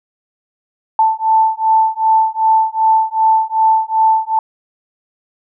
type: beating tone pair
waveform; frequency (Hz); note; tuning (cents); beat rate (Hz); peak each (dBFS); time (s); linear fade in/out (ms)
sine; 882 / 884.6; A5 / A5; +4 / +9; 2.6; -13; 0.99-4.39; 2
effects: none